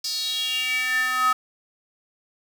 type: tone with high-pass filter sweep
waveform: square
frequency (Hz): 254.6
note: C4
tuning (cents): -47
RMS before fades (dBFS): -24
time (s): 0.04-1.33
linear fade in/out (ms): 5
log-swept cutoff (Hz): 5000 to 1200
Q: 6.7
effects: 8-bit